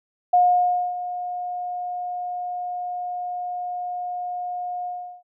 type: tone with ADSR envelope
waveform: sine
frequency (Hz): 717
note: F5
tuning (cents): +45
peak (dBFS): -12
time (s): 0.33-5.23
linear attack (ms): 8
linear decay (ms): 600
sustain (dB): -14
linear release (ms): 370
effects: none